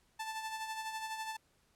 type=tone with tremolo; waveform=sawtooth; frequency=880 Hz; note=A5; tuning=in tune; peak=-33 dBFS; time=0.19-1.37 s; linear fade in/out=10 ms; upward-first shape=sine; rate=12 Hz; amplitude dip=50%; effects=pink hiss -72 dBFS RMS until 1.75 s + low-pass 12000 Hz 12 dB/octave

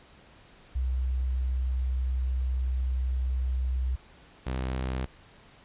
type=tone pair in turn; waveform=sine / sawtooth; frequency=63.8 / 64.32 Hz; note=C2 / C2; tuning=-43 / -29 cents; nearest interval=unison; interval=14 cents; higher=second; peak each=-25 dBFS; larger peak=neither; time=0.75-3.96 / 4.46-5.06 s; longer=first; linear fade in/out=10 ms; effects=pink hiss -55 dBFS RMS until 5.64 s + resampled to 8000 Hz

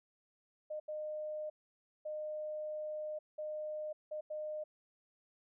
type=tone bursts at uneven times; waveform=sine; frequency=611 Hz; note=D#5; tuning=32 cents flat; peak=-38 dBFS; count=6; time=0.7-0.8 / 0.88-1.5 / 2.05-3.19 / 3.38-3.93 / 4.11-4.21 / 4.3-4.64 s; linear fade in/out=10 ms; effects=none

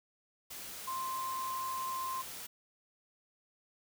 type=tone in noise; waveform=sine; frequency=1046.5 Hz; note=C6; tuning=in tune; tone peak=-35 dBFS; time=0.87-2.22 s; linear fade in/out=10 ms; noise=white; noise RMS=-45 dBFS; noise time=0.5-2.47 s; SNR=+7 dB; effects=none

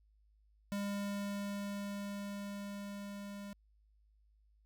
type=tone with level ramp; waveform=square; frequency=201.6 Hz; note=G3; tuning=49 cents sharp; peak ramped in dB=-36 to -45 dBFS; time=0.72-3.53 s; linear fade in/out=0 ms; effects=added 52 Hz sine -66 dBFS peak until 4.65 s

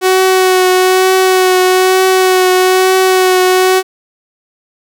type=tone with vibrato; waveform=sawtooth; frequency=372.2 Hz; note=F#4; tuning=10 cents sharp; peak=-3 dBFS; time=0.01-3.83 s; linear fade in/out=50 ms; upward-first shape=triangle; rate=1.1 Hz; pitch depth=21 cents each way; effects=none

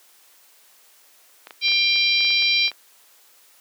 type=clicks; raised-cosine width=0.3 ms; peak=-21 dBFS; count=11; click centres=1.471 / 1.508 / 1.683 / 1.719 / 1.96 / 2.207 / 2.249 / 2.305 / 2.423 / 2.68 / 2.716 s
type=harmonic tone; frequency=792 Hz; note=G5; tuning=18 cents sharp; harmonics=3 / 4 / 5 / 6 / 7; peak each=-20 / -25 / -21 / -25 / -29 dBFS; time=1.61-2.71 s; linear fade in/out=50 ms
effects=white hiss -54 dBFS RMS until 3.6 s + high-pass 400 Hz 12 dB/octave

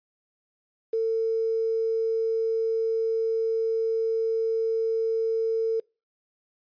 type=tone with quantisation; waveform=sine; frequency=450 Hz; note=A4; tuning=39 cents sharp; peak=-22 dBFS; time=0.93-5.8 s; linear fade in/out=5 ms; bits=8; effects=noise-tail reverb RT60 0.3 s tail -26 dB re dry + resampled to 11025 Hz

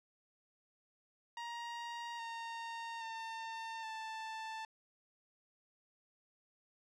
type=tone with pitch steps; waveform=sawtooth; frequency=941 / 921.6 / 902.7 / 884.1 Hz; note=A#5 / A#5 / A5 / A5; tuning=+16 / -20 / +44 / +8 cents; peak=-38 dBFS; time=1.37-4.65 s; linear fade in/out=2 ms; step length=820 ms; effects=low-pass 5000 Hz 12 dB/octave

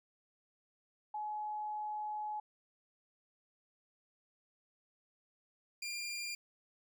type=tone pair in turn; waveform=sine / 20% pulse; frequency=847 / 2396 Hz; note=G#5 / D7; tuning=+34 / +34 cents; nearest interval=octave + tritone; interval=1800 cents; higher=second; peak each=-37 / -34 dBFS; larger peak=second; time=1.14-2.4 / 5.82-6.35 s; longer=first; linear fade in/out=5 ms; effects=none

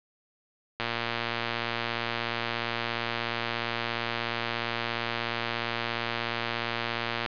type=click train; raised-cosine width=0.3 ms; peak=-13 dBFS; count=757; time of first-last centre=0.8-7.262 s; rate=117 Hz; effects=resampled to 11025 Hz + 9-bit

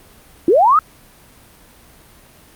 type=linear sweep; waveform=sine; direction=up; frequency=305.3 to 1318.5 Hz; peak=-8 dBFS; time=0.48-0.79 s; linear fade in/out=2 ms; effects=pink hiss -46 dBFS RMS until 2.55 s + Opus 32 kbps

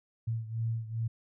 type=beating tone pair; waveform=sine; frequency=113 / 115.5 Hz; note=A2 / A#2; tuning=+47 / -16 cents; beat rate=2.5 Hz; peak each=-32 / -36 dBFS; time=0.27-1.08 s; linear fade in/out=10 ms; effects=none

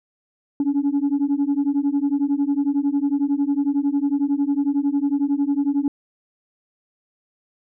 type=beating tone pair; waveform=sine; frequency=277.6 / 288.6 Hz; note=C#4 / D4; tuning=+3 / -30 cents; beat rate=11 Hz; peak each=-19 dBFS; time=0.6-5.88 s; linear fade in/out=2 ms; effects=tanh soft clip ceiling -14 dBFS

